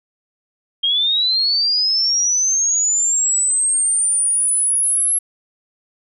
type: linear sweep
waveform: sine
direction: up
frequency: 3200 to 11175 Hz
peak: -14 dBFS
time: 0.83-5.19 s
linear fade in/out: 10 ms
effects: none